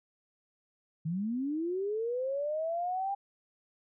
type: linear sweep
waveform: sine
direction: up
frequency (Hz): 151.7 to 803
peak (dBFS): -30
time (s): 1.05-3.15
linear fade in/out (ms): 10
effects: none